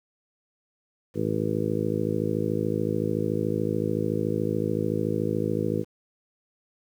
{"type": "harmonic tone", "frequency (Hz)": 53.7, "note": "A1", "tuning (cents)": -41, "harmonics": [2, 3, 4, 5, 6, 7, 8, 9], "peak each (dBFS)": [-32, -31, -31, -37, -31, -32, -32, -32], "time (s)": [1.14, 5.85], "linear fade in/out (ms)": 50, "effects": ["9-bit"]}